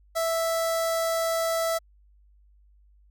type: tone with notch filter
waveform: sawtooth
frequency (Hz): 659.3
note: E5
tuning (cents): 0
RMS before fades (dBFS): -26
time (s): 0.15-1.79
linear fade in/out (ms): 20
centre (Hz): 2700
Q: 1.4
effects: added 50 Hz sine -55 dBFS peak until 3.1 s